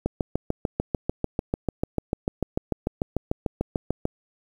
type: click train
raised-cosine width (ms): 2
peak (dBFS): -10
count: 28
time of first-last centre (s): 0.06-4.054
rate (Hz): 6.76
effects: 8-bit